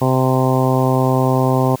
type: harmonic tone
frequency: 130 Hz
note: C3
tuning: 11 cents flat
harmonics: 1 / 2 / 3 / 4 / 5 / 6 / 7 / 8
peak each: -16 / -19 / -21 / -22 / -23 / -24 / -24 / -25 dBFS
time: 0.01-1.76 s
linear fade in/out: 10 ms
effects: white hiss -40 dBFS RMS until 1.8 s